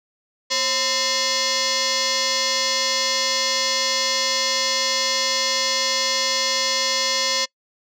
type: tone with frequency modulation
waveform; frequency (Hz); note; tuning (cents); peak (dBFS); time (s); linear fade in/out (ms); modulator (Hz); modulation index
sine; 537; C5; +45; -17; 0.5-7.46; 20; 781; 7.2
effects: noise-tail reverb RT60 0.1 s tail -24 dB re dry + tanh soft clip ceiling -15 dBFS